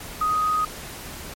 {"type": "tone in noise", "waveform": "sine", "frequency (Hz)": 1250, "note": "D#6", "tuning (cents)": 8, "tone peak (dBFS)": -19, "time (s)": [0.21, 0.65], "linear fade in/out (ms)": 5, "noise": "pink", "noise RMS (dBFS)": -37, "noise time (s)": [0, 1.34], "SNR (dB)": 15, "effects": ["MP3 64 kbps"]}